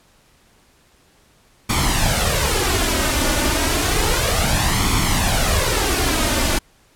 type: noise with flanger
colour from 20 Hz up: pink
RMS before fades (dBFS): -18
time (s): 1.69-6.59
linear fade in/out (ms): 10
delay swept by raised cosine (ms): 0.9 to 3.4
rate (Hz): 0.31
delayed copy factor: +0.6
effects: pink hiss -55 dBFS RMS until 6.95 s + low-pass 12000 Hz 12 dB/octave